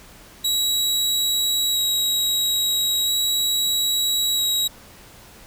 sawtooth tone with vibrato, 3857 Hz, B7, 42 cents flat, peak -16 dBFS, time 0.44-4.68 s, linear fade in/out 10 ms, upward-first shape square, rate 0.38 Hz, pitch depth 9 cents each way, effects pink hiss -46 dBFS RMS until 5.46 s

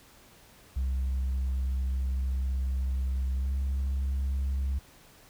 sine tone with pitch glide, 65.41 to 67.48 Hz, C2 to C#2, 0 to -46 cents, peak -24 dBFS, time 0.76-4.79 s, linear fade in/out 10 ms, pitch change +54 cents, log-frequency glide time 3.39-3.5 s, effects tanh soft clip ceiling -25 dBFS + pink hiss -56 dBFS RMS until 5.29 s

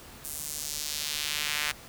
sawtooth tone with high-pass filter sweep, 149.2 Hz, D3, 28 cents sharp, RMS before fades -33 dBFS, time 0.24-1.72 s, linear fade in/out 10 ms, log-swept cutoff 9600 to 1900 Hz, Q 1.2, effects pink hiss -48 dBFS RMS until 1.88 s

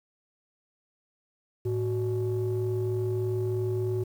triangle ring-modulated tone, 130.81 Hz, C3, in tune, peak -19 dBFS, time 1.65-4.04 s, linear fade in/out 10 ms, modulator 240 Hz, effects tanh soft clip ceiling -21 dBFS + 9-bit

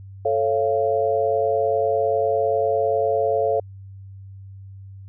sine chord, A augmented, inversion none, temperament just, 440 / 550 / 687.5 Hz, A4 / C#5 / E#5, 0 / -14 / -27 cents, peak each -22 dBFS, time 0.25-3.6 s, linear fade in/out 5 ms, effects added 97 Hz sine -37 dBFS peak until 5.08 s

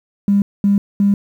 triangle tone bursts, 200.9 Hz, G3, 43 cents sharp, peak -6 dBFS, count 3, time 0.28-1.14 s, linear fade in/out 2 ms, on 140 ms, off 220 ms, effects tanh soft clip ceiling -8 dBFS + 8-bit

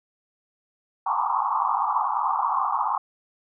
white band-pass noise, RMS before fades -24 dBFS, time 1.06-2.98 s, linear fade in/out 5 ms, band 780 to 1200 Hz, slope 96 dB/octave, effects none

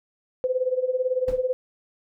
sine tone with tremolo, 510 Hz, C5, 44 cents flat, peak -18 dBFS, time 0.44-1.53 s, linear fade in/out 0 ms, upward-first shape sine, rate 18 Hz, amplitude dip 80%
brown noise with exponential decay, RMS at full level -26 dBFS, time 1.28-1.46 s, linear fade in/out 1 ms, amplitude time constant 37 ms
effects none

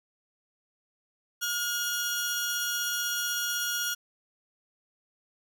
sawtooth tone cluster, 1431 / 3336 / 5740 Hz, F6 / G#7 / F8, +42 / +7 / +47 cents, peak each -27 / -33 / -31 dBFS, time 1.41-3.95 s, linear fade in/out 20 ms, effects none

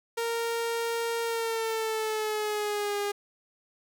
sawtooth tone with pitch glide, 463.2 to 407.9 Hz, A#4 to G#4, -11 to -31 cents, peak -24 dBFS, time 0.17-3.12 s, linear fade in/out 10 ms, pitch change -220 cents, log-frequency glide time 1.23-2.98 s, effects none

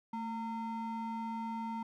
triangle ring-modulated tone, 570 Hz, C#5, 48 cents sharp, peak -31 dBFS, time 0.13-1.83 s, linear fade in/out 5 ms, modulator 347 Hz, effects none

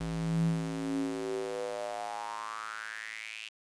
square tone with high-pass filter sweep, 54.8 Hz, A1, 6 cents flat, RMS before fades -35 dBFS, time 0-3.49 s, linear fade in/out 10 ms, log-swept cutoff 110 to 2800 Hz, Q 6, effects resampled to 22050 Hz + 9-bit

